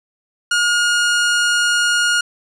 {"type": "tone", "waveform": "sawtooth", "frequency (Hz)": 1430, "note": "F6", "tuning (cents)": 41, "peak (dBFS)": -10, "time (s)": [0.51, 2.21], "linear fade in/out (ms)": 5, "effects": ["resampled to 22050 Hz", "8-bit"]}